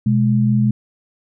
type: tone pair together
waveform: sine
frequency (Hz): 124.87 / 210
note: B2 / G#3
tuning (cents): +20 / +19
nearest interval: major sixth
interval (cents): 899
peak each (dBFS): -15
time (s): 0.06-0.71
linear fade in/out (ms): 5
effects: none